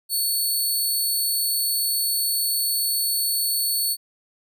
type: tone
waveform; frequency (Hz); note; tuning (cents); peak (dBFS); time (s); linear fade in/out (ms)
10% pulse; 4433; C#8; -1; -14; 0.09-3.97; 50
effects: none